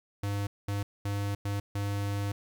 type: tone bursts at uneven times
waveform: square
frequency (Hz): 101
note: G#2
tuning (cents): -48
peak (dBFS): -30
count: 5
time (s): 0.23-0.47 / 0.68-0.83 / 1.05-1.35 / 1.45-1.6 / 1.75-2.32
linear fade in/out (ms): 5
effects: 11-bit